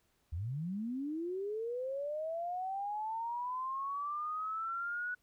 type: linear sweep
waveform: sine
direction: up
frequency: 73.2 to 1480 Hz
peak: -35 dBFS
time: 0.32-5.15 s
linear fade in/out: 10 ms
effects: pink hiss -75 dBFS RMS until 5.22 s